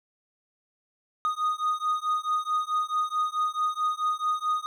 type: beating tone pair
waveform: triangle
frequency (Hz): 1237 / 1241.6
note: D#6 / D#6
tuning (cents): -10 / -4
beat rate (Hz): 4.6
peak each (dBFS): -26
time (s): 1.25-4.66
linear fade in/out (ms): 0
effects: none

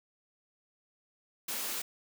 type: high-pass noise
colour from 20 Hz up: white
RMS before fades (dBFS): -36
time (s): 1.48-1.82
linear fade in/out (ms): 5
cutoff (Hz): 180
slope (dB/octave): 48
effects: none

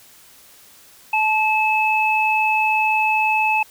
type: tone pair together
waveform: sine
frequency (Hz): 867 / 2598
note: A5 / E7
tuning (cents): -26 / -26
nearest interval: octave + perfect fifth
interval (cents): 1900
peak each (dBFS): -18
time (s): 1.13-3.63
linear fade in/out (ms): 5
effects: white hiss -48 dBFS RMS until 3.7 s

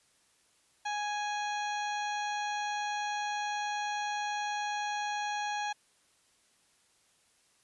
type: harmonic tone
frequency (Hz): 830.6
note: G#5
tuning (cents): 0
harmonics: 1 / 2 / 3 / 4 / 5 / 7 / 8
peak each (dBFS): -33 / -39 / -43 / -45 / -47 / -50 / -51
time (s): 0.85-5.73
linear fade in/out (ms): 10
effects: white hiss -68 dBFS RMS until 7.63 s + resampled to 24000 Hz

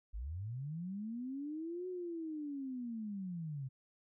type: linear two-way sweep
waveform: sine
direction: up then down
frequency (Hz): 45.69 to 370 to 127.8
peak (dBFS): -39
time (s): 0.13-3.69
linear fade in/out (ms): 20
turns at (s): 1.88
effects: none

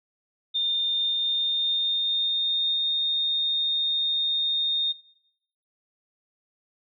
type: tone with pitch glide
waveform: sine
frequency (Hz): 3622 to 3673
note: A7 to A#7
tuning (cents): +49 to -26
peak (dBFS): -22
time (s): 0.54-4.93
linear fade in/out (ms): 20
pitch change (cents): +25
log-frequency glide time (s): 0.88-2.91
effects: noise-tail reverb RT60 0.8 s tail -20 dB re dry

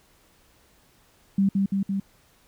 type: tone with echo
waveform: sine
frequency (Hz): 196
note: G3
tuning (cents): 0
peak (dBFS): -17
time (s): 1.38-1.49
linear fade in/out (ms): 5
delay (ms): 170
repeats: 3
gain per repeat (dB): -2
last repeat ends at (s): 2
effects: pink hiss -60 dBFS RMS until 2.47 s

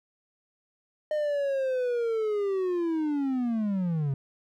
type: linear sweep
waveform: triangle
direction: down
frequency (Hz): 613 to 132.4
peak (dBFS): -23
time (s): 1.11-4.14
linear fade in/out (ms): 2
effects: none

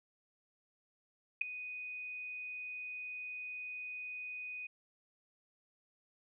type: tone with ADSR envelope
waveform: sine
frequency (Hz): 2489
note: D#7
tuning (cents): 0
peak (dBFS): -24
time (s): 1.41-4.67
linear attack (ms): 7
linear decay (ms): 3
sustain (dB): -17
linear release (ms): 7
effects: none

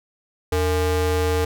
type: ring-modulated tone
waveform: square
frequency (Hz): 186.9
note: F#3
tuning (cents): +18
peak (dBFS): -16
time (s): 0.52-1.45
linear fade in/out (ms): 5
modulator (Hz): 269
effects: none

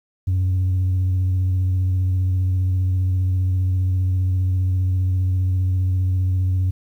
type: tone with vibrato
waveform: sine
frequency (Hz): 92.5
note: F#2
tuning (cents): 0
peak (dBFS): -14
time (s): 0.27-6.71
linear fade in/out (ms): 10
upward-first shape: sine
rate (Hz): 15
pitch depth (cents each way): 22
effects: tanh soft clip ceiling -15 dBFS + 9-bit

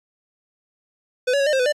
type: tone with pitch steps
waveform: square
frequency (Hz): 502 / 564 / 553 / 603 / 530 / 499.5 / 593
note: B4 / C#5 / C#5 / D5 / C5 / B4 / D5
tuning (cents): +28 / +30 / -4 / +46 / +22 / +20 / +17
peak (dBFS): -17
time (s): 1.27-1.725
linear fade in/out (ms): 10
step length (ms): 65
effects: low-pass 7000 Hz 12 dB/octave + MP3 96 kbps

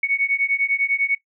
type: beating tone pair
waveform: sine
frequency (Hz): 2217 / 2227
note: C#7 / C#7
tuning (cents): 0 / +7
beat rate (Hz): 10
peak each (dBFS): -21 / -21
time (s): 0.03-1.15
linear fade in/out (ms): 5
effects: noise-tail reverb RT60 0.1 s tail -18 dB re dry

